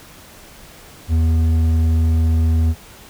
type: tone with hard clipping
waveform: sine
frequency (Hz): 81.1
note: E2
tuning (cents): -28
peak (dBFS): -14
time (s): 1.08-2.75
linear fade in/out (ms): 50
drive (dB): 6
effects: pink hiss -42 dBFS RMS until 3.09 s